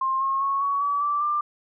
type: tone with pitch steps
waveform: sine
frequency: 1060 / 1080.4 / 1101.2 / 1122.4 / 1144 / 1166 / 1188.4 Hz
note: C6 / C#6 / C#6 / C#6 / D6 / D6 / D6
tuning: +22 / -45 / -12 / +21 / -46 / -13 / +20 cents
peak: -21 dBFS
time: 0.01-1.41 s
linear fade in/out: 5 ms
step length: 200 ms
effects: none